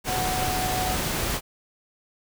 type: tone in noise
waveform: sine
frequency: 740 Hz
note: F#5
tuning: in tune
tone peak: -27 dBFS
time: 0.06-0.97 s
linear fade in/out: 50 ms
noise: pink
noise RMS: -27 dBFS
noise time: 0.04-1.41 s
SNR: -3 dB
effects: none